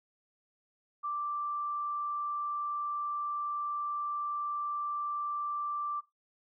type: tone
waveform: sine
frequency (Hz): 1174.7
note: D6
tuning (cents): 0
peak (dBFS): -32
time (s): 1.03-6.01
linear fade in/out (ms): 20
effects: noise-tail reverb RT60 0.2 s tail -18 dB re dry